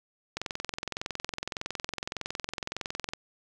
click train, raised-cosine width 0.2 ms, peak -15 dBFS, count 61, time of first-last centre 0.37-3.135 s, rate 21.7 Hz, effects none

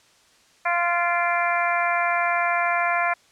harmonic tone with a mistuned harmonic, 346.7 Hz, F4, 13 cents flat, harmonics 2 / 3 / 4 / 5 / 6 / 7, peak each -24 / -26 / -27 / -28 / -29 / -29 dBFS, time 0.65-3.14 s, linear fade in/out 10 ms, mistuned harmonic 7, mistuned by -37 cents, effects white hiss -57 dBFS RMS until 3.31 s + low-pass 7000 Hz 12 dB/octave

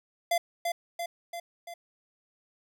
square tone with echo, 687 Hz, F5, 29 cents flat, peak -24 dBFS, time 0.31-0.38 s, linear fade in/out 5 ms, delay 340 ms, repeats 4, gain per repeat -4 dB, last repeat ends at 1.74 s, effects none

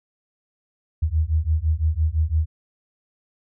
sine beating tone pair, 76.1 / 82 Hz, D#2 / E2, -38 / -9 cents, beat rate 5.9 Hz, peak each -21 / -21 dBFS, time 1.02-2.46 s, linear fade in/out 10 ms, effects none

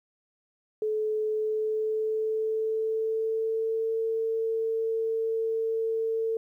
sine tone with pitch glide, 430.9 to 448.9 Hz, A4 to A4, -36 to +35 cents, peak -25 dBFS, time 0.82-6.37 s, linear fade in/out 2 ms, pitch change +71 cents, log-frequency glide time 1.28-3.95 s, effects 11-bit

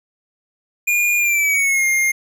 square tone with pitch glide, 2425 to 2123 Hz, D#7 to C7, -45 to +25 cents, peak -15 dBFS, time 0.87-2.12 s, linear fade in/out 10 ms, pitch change -230 cents, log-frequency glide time 1.18-1.86 s, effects none

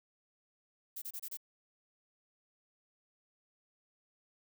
violet noise bursts, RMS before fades -42 dBFS, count 5, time 0.96-1.372 s, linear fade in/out 10 ms, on 60 ms, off 28 ms, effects none

